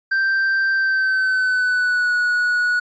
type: tone with pitch glide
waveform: triangle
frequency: 1568 to 1463 Hz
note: G6 to F#6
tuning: 0 to -20 cents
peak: -14 dBFS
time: 0.11-2.8 s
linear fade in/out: 10 ms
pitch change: -120 cents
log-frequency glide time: 0.74-2.15 s
effects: resampled to 16000 Hz